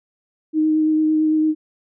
sine tone with vibrato, 311.1 Hz, D#4, in tune, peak -14 dBFS, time 0.53-1.55 s, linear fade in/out 50 ms, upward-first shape sine, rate 8.9 Hz, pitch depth 12 cents each way, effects none

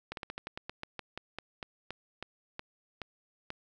slowing click train, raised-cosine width 0.3 ms, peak -22 dBFS, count 18, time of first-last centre 0.12-3.504 s, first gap 52 ms, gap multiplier 1.15, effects none

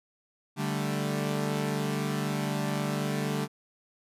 sawtooth chord, D suspended fourth, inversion none, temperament equal, 146.83 / 196 / 220 Hz, D3 / G3 / A3, 0 / 0 / 0 cents, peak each -27 / -29 / -30 dBFS, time 0.56-3.48 s, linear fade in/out 50 ms, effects resampled to 32000 Hz

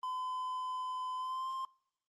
triangle tone with pitch glide, 1017 to 1052.3 Hz, C6 to C6, -50 to +10 cents, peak -33 dBFS, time 0.03-1.65 s, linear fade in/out 2 ms, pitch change +60 cents, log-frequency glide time 1.16-1.51 s, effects noise-tail reverb RT60 0.7 s tail -25 dB re dry + Opus 32 kbps

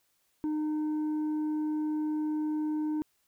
sine tone with tanh clipping, 305.8 Hz, D#4, 30 cents flat, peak -29 dBFS, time 0.44-3.02 s, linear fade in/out 0 ms, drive 4 dB, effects white hiss -73 dBFS RMS until 3.27 s

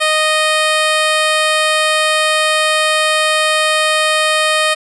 10% pulse tone, 620 Hz, D#5, 6 cents flat, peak -3 dBFS, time 0-4.75 s, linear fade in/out 20 ms, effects resampled to 24000 Hz

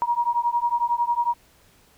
sine beating tone pair, 946 / 957 Hz, A#5 / A#5, +25 / +45 cents, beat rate 11 Hz, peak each -23 dBFS, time 0.02-1.34 s, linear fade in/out 0 ms, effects pink hiss -57 dBFS RMS until 1.97 s

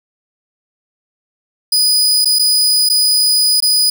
sawtooth tone with dropouts, 4967 Hz, D#8, 4 cents flat, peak -7 dBFS, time 1.72-3.9 s, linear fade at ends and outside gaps 5 ms, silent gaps 2.247-2.255 / 2.388-2.393 / 2.89-2.898 / 3.604-3.623 s, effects none

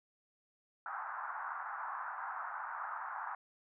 white band-pass noise, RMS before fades -42 dBFS, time 0.86-3.35 s, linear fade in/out 2 ms, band 790 to 1500 Hz, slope 48 dB/octave, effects none

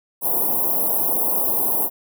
white band-stop noise, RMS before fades -20 dBFS, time 0.21-1.9 s, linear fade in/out 50 ms, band 1000 to 11000 Hz, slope 48 dB/octave, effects high-pass 200 Hz 12 dB/octave

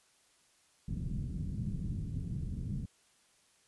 white low-pass noise, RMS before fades -37 dBFS, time 0.88-2.86 s, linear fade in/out 10 ms, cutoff 180 Hz, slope 24 dB/octave, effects white hiss -68 dBFS RMS until 3.67 s + resampled to 24000 Hz

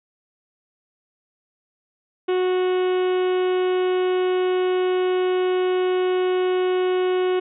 harmonic tone, 367.4 Hz, F#4, 12 cents flat, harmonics 1 / 2 / 3 / 4 / 5 / 6 / 7 / 8 / 9 / 10, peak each -18 / -31 / -34 / -37 / -42 / -40 / -42 / -39 / -47 / -49 dBFS, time 2.28-7.4 s, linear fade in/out 10 ms, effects none

